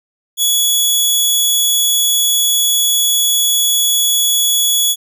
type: tone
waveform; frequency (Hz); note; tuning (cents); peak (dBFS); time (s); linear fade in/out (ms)
15% pulse; 3385; G#7; +32; -4; 0.37-4.96; 50
effects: none